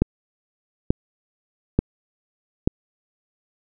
click train, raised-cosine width 3 ms, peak -3 dBFS, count 4, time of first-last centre 0.02-2.675 s, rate 1.13 Hz, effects none

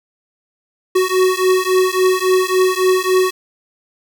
square beating tone pair, 370 / 373.6 Hz, F#4 / F#4, 0 / +17 cents, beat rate 3.6 Hz, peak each -16 dBFS, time 0.95-3.31 s, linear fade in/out 10 ms, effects none

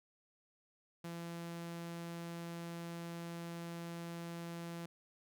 sawtooth tone, 169.5 Hz, E3, 49 cents sharp, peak -39 dBFS, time 1.04-4.86 s, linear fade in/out 5 ms, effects none

